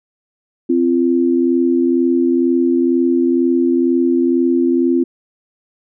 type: tone pair together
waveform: sine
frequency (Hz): 260.6 / 342.7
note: C4 / F4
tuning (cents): -7 / -33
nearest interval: perfect fourth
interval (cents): 474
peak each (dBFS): -14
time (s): 0.69-5.04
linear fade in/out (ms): 10
effects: none